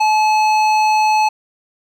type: tone with hard clipping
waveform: sine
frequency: 860 Hz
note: A5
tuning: 40 cents flat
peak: -13 dBFS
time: 0-1.29 s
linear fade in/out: 10 ms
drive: 12 dB
effects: none